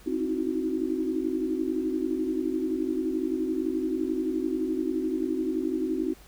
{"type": "tone cluster", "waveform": "sine", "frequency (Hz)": [262.6, 311.4, 323, 369.3], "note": ["C4", "D#4", "E4", "F#4"], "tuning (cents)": [6, 2, -35, -3], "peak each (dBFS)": -31, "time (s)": [0.06, 6.14], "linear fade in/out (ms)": 10, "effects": ["added 50 Hz sine -53 dBFS peak until 6.27 s", "pink hiss -54 dBFS RMS until 6.27 s"]}